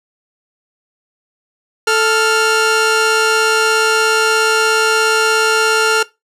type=tone pair together; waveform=sawtooth; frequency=440 / 1396.9 Hz; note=A4 / F6; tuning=0 / 0 cents; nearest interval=octave + minor sixth; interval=2000 cents; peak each=-10 dBFS; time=1.87-6.03 s; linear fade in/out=5 ms; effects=noise-tail reverb RT60 0.2 s tail -19 dB re dry + low-pass 10000 Hz 12 dB/octave